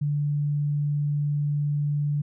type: tone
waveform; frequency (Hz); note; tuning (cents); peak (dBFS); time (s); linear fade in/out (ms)
sine; 146.2; D3; -7; -22; 0.01-2.22; 10
effects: none